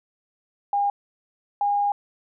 sine tone pair in turn, 809 / 814.2 Hz, G#5 / G#5, -46 / -35 cents, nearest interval unison, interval 11 cents, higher second, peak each -19 dBFS, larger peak neither, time 0.73-0.9 / 1.61-1.92 s, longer second, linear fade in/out 2 ms, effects none

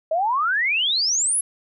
sine exponential sweep, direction up, 615 to 11175 Hz, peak -18 dBFS, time 0.11-1.41 s, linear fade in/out 5 ms, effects none

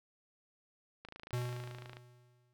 click train, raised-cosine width 0.3 ms, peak -32 dBFS, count 26, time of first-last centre 1.05-1.969 s, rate 27.2 Hz
square tone with exponential decay, 122.7 Hz, B2, 11 cents flat, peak -33 dBFS, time 1.33-2.53 s, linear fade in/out 0 ms, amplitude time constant 260 ms
effects none

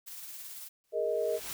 blue noise with tremolo, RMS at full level -43 dBFS, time 0.06-0.69 s, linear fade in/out 20 ms, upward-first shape sine, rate 18 Hz, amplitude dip 30%
white noise with exponential growth, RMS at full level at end -37 dBFS, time 0.84-1.53 s, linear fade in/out 0 ms, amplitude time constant 150 ms
sine chord, Ab suspended second, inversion none, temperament equal with one note detuned, 415.3 / 466.2 / 626.6 Hz, Ab4 / Bb4 / Eb5, 0 / 0 / +12 cents, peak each -34 / -32 / -31 dBFS, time 0.92-1.4 s, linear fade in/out 50 ms
effects none

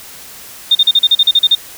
sine tone bursts, 3646 Hz, A#7, 39 cents flat, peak -5 dBFS, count 11, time 0.71-1.551 s, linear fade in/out 5 ms, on 41 ms, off 39 ms, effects white hiss -34 dBFS RMS until 1.77 s

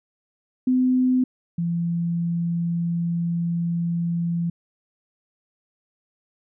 sine tone pair in turn, 254.8 / 170.06 Hz, C4 / F3, -46 / -46 cents, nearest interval perfect fifth, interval 700 cents, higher first, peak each -16 / -21 dBFS, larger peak first, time 0.67-1.24 / 1.58-4.5 s, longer second, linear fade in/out 5 ms, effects none

